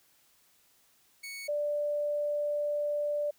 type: tone pair in turn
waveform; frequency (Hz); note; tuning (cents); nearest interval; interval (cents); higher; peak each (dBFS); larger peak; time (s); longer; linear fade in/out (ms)
sawtooth / sine; 2220 / 588; C#7 / D5; +2 / +2; octave + major seventh; 2300; first; -36 / -28; second; 1.23-1.48 / 1.48-3.31; second; 10
effects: white hiss -66 dBFS RMS until 3.38 s